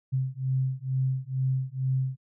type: beating tone pair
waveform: sine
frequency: 130.3 / 132.5 Hz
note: C3 / C3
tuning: -7 / +22 cents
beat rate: 2.2 Hz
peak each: -28 / -28 dBFS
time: 0.12-2.17 s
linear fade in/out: 20 ms
effects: none